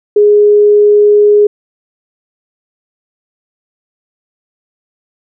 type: tone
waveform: sine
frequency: 415.3 Hz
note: G#4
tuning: in tune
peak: -3 dBFS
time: 0.16-1.47 s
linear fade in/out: 5 ms
effects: none